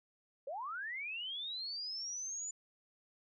sine linear sweep, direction up, 509 to 7040 Hz, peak -39 dBFS, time 0.47-2.51 s, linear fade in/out 5 ms, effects none

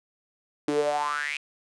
sawtooth tone with high-pass filter sweep, 146.5 Hz, D3, 4 cents flat, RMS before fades -27 dBFS, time 0.68-1.37 s, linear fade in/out 0 ms, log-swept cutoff 320 to 2600 Hz, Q 8.6, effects resampled to 22050 Hz

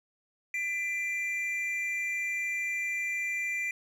triangle tone pair together, 2004 / 2371 Hz, B6 / D7, +25 / +16 cents, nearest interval minor third, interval 291 cents, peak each -32 / -30 dBFS, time 0.54-3.71 s, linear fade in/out 2 ms, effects none

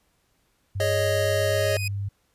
sine tone with pitch glide, 98 to 99.77 Hz, G2 to G2, 0 to +31 cents, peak -26 dBFS, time 0.75-2.09 s, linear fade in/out 10 ms, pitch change +31 cents, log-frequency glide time 1.33-1.94 s
square chord, Ab suspended fourth, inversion none, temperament equal, 415.3 / 554.4 / 622.3 Hz, Ab4 / Db5 / Eb5, 0 / 0 / 0 cents, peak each -31 / -27 / -25 dBFS, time 0.8-1.77 s, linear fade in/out 2 ms
sawtooth tone with exponential growth, 2495 Hz, D#7, 4 cents sharp, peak -23 dBFS, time 1.32-1.88 s, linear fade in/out 5 ms, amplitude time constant 120 ms
effects pink hiss -68 dBFS RMS until 2.34 s + resampled to 32000 Hz

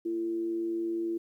sine tone with amplitude modulation, 338.2 Hz, E4, 44 cents sharp, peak -27 dBFS, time 0.05-1.18 s, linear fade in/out 10 ms, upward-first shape sine, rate 109 Hz, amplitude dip 35%, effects 11-bit

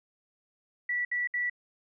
sine tone bursts, 1954 Hz, B6, 19 cents flat, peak -27 dBFS, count 3, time 0.89-1.498 s, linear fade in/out 5 ms, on 160 ms, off 64 ms, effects none

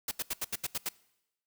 white noise bursts, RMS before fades -33 dBFS, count 8, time 0.08-0.89 s, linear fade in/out 5 ms, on 33 ms, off 78 ms, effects noise-tail reverb RT60 0.9 s tail -22 dB re dry

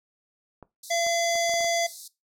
clicks, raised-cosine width 1 ms, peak -29 dBFS, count 7, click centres 0.627 / 1.066 / 1.355 / 1.495 / 1.539 / 1.607 / 1.645 s
white high-pass noise, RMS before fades -40 dBFS, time 0.83-2.08 s, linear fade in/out 5 ms, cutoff 3800 Hz, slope 96 dB/octave
harmonic tone, 680 Hz, F5, 46 cents flat, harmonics 1 / 3 / 5 / 7 / 9 / 10, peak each -25 / -29 / -34 / -35 / -32 / -38 dBFS, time 0.9-1.87 s, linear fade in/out 10 ms
effects noise-tail reverb RT60 0.2 s tail -18 dB re dry + low-pass 12000 Hz 12 dB/octave

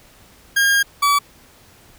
40% pulse tone pair in turn, 1619 / 1144.8 Hz, G#6 / D6, -45 / -45 cents, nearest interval tritone, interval 600 cents, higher first, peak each -12 dBFS, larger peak neither, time 0.56-0.83 / 1.02-1.19 s, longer first, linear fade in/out 10 ms, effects pink hiss -49 dBFS RMS until 1.98 s

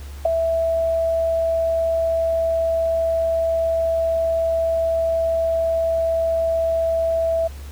sine tone with ADSR envelope, 659 Hz, E5, 1 cent flat, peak -9 dBFS, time 0.25-7.48 s, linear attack 7 ms, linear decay 4 ms, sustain -8 dB, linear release 13 ms, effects added 70 Hz sine -32 dBFS peak until 7.71 s + pink hiss -45 dBFS RMS until 7.71 s

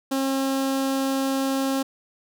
sawtooth tone with notch filter, 269.4 Hz, C#4, 49 cents flat, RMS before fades -24 dBFS, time 0.11-1.83 s, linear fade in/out 10 ms, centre 2100 Hz, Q 1.9, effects none

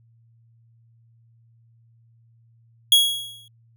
45% pulse tone with exponential decay, 3322 Hz, G#7, in tune, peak -9 dBFS, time 2.92-3.48 s, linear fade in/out 2 ms, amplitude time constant 120 ms, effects added 115 Hz sine -54 dBFS peak until 3.76 s

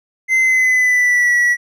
triangle tone with pitch glide, 2065 to 1937.9 Hz, C7 to B6, -23 to -33 cents, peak -9 dBFS, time 0.28-1.57 s, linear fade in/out 50 ms, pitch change -110 cents, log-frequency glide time 0.39-1.35 s, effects none

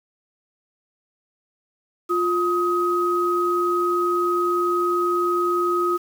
sine tone pair together, 352 / 1261 Hz, F4 / D#6, +14 / +23 cents, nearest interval octave + minor seventh, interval 2209 cents, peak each -21 dBFS, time 2.09-5.98 s, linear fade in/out 20 ms, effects 7-bit

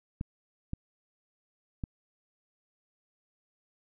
clicks, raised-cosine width 5 ms, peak -21 dBFS, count 3, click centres 0.211 / 0.734 / 1.838 s, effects none

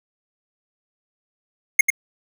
square tone with echo, 2145 Hz, C7, 42 cents sharp, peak -8 dBFS, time 1.79-1.81 s, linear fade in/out 5 ms, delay 93 ms, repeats 1, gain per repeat -6 dB, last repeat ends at 1.903 s, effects none

